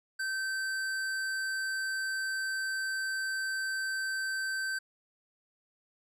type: tone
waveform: square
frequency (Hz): 1550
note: G6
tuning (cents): -20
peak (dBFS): -32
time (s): 0.19-4.79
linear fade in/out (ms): 10
effects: low-pass 11000 Hz 12 dB/octave